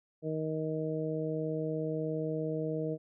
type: harmonic tone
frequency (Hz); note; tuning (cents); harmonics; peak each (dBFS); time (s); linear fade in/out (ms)
156.9; D#3; +15; 1 / 2 / 3 / 4; -36 / -37 / -35 / -40; 0.22-2.98; 50
effects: none